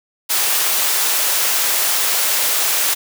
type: high-pass noise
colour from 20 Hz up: white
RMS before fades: -17 dBFS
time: 0.29-2.95 s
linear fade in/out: 20 ms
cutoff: 510 Hz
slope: 12 dB/octave
effects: none